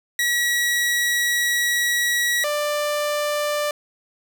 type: tone pair in turn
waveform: sawtooth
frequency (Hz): 1923 / 591.5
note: B6 / D5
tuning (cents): -47 / +12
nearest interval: octave + minor sixth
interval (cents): 2041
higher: first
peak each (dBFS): -15 / -17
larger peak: first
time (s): 0.19-2.44 / 2.44-3.71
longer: first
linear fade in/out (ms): 2
effects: none